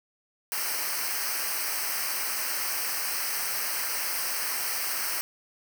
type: noise with comb filter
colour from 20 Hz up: white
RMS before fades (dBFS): -30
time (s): 0.52-5.21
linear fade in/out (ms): 0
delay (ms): 0.28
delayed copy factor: -0.9
effects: none